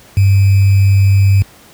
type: tone with sample-and-hold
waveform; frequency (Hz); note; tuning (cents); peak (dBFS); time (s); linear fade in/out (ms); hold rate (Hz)
sine; 98; G2; 0; -5; 0.17-1.42; 0; 2450
effects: pink hiss -42 dBFS RMS until 1.73 s + high-pass 60 Hz 12 dB/octave